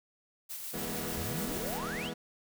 blue noise with tremolo, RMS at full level -40 dBFS, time 0.49-1.79 s, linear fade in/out 20 ms, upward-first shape square, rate 6.8 Hz, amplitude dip 25%
20% pulse chord, E major, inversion none, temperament equal with one note detuned, 164.81 / 207.7 / 242.8 Hz, E3 / G#3 / B3, 0 / 0 / -29 cents, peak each -37 dBFS, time 0.73-2.14 s, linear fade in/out 10 ms
pink noise, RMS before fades -43 dBFS, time 0.74-2.11 s, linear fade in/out 50 ms
sine exponential sweep, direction up, 59.4 to 3680 Hz, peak -38 dBFS, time 1.13-2.12 s, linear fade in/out 50 ms
effects none

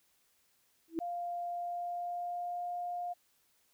sine tone with exponential growth, 328.3 Hz, E4, 7 cents flat, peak -27 dBFS, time 0.88-0.99 s, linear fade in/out 0 ms, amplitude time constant 23 ms
sine tone with pitch glide, 698.5 to 706.6 Hz, F5 to F5, 0 to +20 cents, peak -35 dBFS, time 1-3.14 s, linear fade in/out 20 ms, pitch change +20 cents, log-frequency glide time 1.46-2.68 s
effects white hiss -72 dBFS RMS until 3.73 s

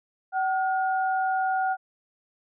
sine tone pair together, 759 / 1432.8 Hz, F#5 / F6, +44 / +44 cents, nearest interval major seventh, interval 1100 cents, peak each -23 / -30 dBFS, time 0.32-1.77 s, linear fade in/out 50 ms, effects none

